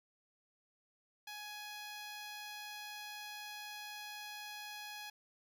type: tone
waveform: 10% pulse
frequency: 836 Hz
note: G#5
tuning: 11 cents sharp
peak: -37 dBFS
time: 1.27-5.1 s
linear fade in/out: 5 ms
effects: none

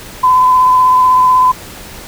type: tone with vibrato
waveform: sine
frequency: 1014 Hz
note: B5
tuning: 45 cents sharp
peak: -5 dBFS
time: 0.23-1.52 s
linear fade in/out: 10 ms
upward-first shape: triangle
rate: 16 Hz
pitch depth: 19 cents each way
effects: pink hiss -31 dBFS RMS until 2.07 s

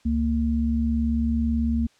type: tone pair together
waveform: sine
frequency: 70.63 / 230 Hz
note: C#2 / A#3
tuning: +33 / -23 cents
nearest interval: octave + minor sixth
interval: 2044 cents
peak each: -24 / -22 dBFS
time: 0.05-1.87 s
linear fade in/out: 10 ms
effects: white hiss -60 dBFS RMS until 1.99 s + low-pass 6000 Hz 12 dB/octave

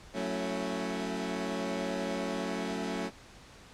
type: chord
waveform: 20% pulse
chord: F# minor seventh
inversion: none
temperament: equal with one note detuned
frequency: 185 / 223.1 / 277.2 / 329.6 Hz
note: F#3 / A3 / C#4 / E4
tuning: 0 / +24 / 0 / 0 cents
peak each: -32 / -32 / -32 / -38 dBFS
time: 0.13-3.11 s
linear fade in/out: 50 ms
effects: pink hiss -53 dBFS RMS until 3.73 s + low-pass 7000 Hz 12 dB/octave

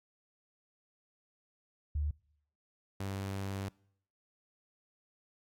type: tone pair in turn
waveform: sine / sawtooth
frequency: 74.1 / 97.67 Hz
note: D2 / G2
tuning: +16 / -6 cents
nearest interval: perfect fourth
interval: 478 cents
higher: second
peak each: -30 / -32 dBFS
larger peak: first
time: 1.95-2.11 / 3-3.69 s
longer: second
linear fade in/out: 5 ms
effects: noise-tail reverb RT60 0.7 s tail -25 dB re dry + AAC 64 kbps

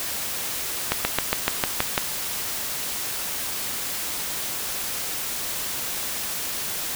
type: slowing click train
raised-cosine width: 0.3 ms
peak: -3 dBFS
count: 8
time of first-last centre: 0.92-1.978 s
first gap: 130 ms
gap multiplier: 1.05
effects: white hiss -29 dBFS RMS until 6.95 s

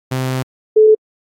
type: tone pair in turn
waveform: sawtooth / sine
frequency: 129.8 / 432.3 Hz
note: C3 / A4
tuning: -13 / -31 cents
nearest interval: octave + major sixth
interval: 2082 cents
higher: second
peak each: -13 / -5 dBFS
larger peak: second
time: 0.11-0.43 / 0.76-0.95 s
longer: first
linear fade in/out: 10 ms
effects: AAC 48 kbps

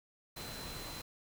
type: tone in noise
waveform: sine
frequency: 4066 Hz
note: B7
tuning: 50 cents sharp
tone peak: -49 dBFS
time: 0.36-1.02 s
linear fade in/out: 10 ms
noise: pink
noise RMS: -45 dBFS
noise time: 0.36-1.02 s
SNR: -7 dB
effects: none

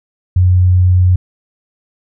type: tone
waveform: sine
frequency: 90.9 Hz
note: F#2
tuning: 30 cents flat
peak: -6 dBFS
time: 0.36-1.16 s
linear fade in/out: 5 ms
effects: none

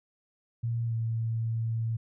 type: tone with pitch glide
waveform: sine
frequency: 116.54 to 113.62 Hz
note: A#2 to A#2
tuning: 0 to -44 cents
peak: -27 dBFS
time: 0.63-1.97 s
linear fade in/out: 10 ms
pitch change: -44 cents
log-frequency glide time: 0.85-0.95 s
effects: none

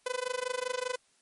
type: tone with amplitude modulation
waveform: sawtooth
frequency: 503 Hz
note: B4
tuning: 32 cents sharp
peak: -24 dBFS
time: 0.06-0.96 s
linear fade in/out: 5 ms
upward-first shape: sine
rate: 25.1 Hz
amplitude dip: 95%
effects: white hiss -68 dBFS RMS until 1.21 s + MP3 48 kbps

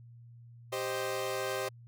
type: chord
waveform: sawtooth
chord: C minor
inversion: second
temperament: equal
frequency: 392 / 523.3 / 622.3 Hz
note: G4 / C5 / Eb5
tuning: 0 / 0 / 0 cents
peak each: -33 / -32 / -35 dBFS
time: 0.72-1.69 s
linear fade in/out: 10 ms
effects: added 118 Hz sine -50 dBFS peak until 1.87 s

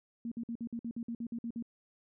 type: tone bursts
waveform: sine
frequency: 233.1 Hz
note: A#3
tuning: in tune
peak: -35 dBFS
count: 12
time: 0.25-1.625 s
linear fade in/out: 2 ms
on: 66 ms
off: 53 ms
effects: none

